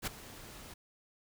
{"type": "noise with ADSR envelope", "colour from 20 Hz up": "pink", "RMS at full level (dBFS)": -33, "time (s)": [0.02, 0.74], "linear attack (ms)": 51, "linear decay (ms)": 9, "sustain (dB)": -17, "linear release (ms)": 6, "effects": []}